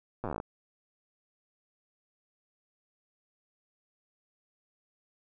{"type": "slowing click train", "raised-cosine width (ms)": 1, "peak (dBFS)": -21, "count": 13, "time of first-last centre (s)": [0.24, 0.401], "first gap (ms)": 8, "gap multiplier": 1.09, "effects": []}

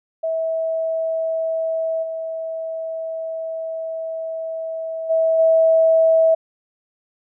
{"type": "tone with level steps", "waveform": "sine", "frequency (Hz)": 649, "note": "E5", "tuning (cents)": -27, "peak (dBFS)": [-19, -24, -14, -11], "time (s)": [0.23, 6.35], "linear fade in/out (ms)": 10, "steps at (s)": [2.02, 5.09, 5.38], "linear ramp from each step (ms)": 20, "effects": []}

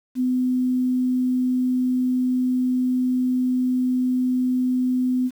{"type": "tone", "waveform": "sine", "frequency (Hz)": 253.1, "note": "B3", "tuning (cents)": 43, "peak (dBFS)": -18, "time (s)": [0.15, 5.31], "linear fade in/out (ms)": 50, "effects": ["8-bit"]}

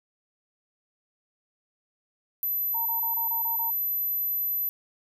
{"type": "tone", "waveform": "sine", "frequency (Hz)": 12030, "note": "F#9", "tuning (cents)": 28, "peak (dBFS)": -25, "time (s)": [2.43, 4.69], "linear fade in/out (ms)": 0}
{"type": "tone bursts", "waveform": "sine", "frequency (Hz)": 920, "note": "A#5", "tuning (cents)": -23, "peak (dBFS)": -32, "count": 7, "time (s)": [2.74, 3.706], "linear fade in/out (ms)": 10, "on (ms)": 120, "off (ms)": 21}
{"effects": []}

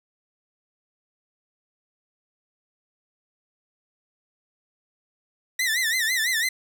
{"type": "tone with vibrato", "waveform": "sawtooth", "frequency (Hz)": 1900, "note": "A#6", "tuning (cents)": 33, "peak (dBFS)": -18, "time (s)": [5.59, 6.49], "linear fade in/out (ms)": 5, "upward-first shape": "sine", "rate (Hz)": 6, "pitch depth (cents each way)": 150, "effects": []}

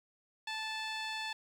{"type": "tone with low-pass filter", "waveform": "15% pulse", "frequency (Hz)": 876, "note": "A5", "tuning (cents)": -8, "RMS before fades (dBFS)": -39, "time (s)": [0.47, 1.33], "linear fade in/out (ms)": 5, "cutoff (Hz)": 5200, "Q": 2.2, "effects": ["10-bit"]}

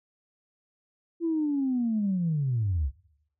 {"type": "linear sweep", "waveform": "sine", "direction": "down", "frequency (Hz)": [340.2, 61.74], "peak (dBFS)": -23, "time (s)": [1.2, 2.91], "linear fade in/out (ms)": 50, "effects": ["noise-tail reverb RT60 0.8 s tail -22 dB re dry", "tanh soft clip ceiling -19 dBFS"]}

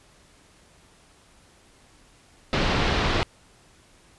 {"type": "low-pass noise", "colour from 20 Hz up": "pink", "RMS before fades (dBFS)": -23, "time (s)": [2.53, 3.23], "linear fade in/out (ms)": 0, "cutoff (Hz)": 4400, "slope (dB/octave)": 24, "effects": ["pink hiss -56 dBFS RMS until 4.18 s", "resampled to 24000 Hz"]}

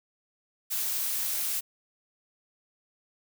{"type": "noise", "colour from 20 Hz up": "blue", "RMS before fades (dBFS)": -30, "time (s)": [0.7, 1.61], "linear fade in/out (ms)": 20, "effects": []}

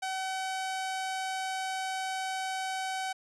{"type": "tone", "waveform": "sawtooth", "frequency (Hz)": 759, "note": "F#5", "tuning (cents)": 44, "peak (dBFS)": -28, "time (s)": [0.02, 3.13], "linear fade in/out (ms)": 10, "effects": ["resampled to 24000 Hz"]}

